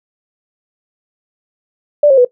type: tone with pitch steps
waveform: sine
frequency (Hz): 587.3 / 538.6 / 493.9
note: D5 / C#5 / B4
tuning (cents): 0 / -50 / 0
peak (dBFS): -4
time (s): 2.03-2.249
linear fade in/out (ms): 5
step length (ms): 73
effects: noise-tail reverb RT60 0.1 s tail -18 dB re dry